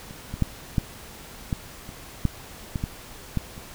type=clicks; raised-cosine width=5 ms; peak=-28 / -19 / -8 / -8 / -12 / -27 / -8 / -14 / -14 / -11 / -26 dBFS; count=11; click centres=0.109 / 0.34 / 0.423 / 0.782 / 1.528 / 1.891 / 2.253 / 2.758 / 2.839 / 3.373 / 3.579 s; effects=pink hiss -43 dBFS RMS until 3.74 s